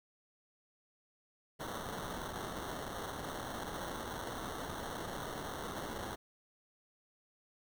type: noise with sample-and-hold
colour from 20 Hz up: white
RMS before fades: -42 dBFS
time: 1.59-6.16 s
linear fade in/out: 20 ms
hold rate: 2450 Hz
effects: none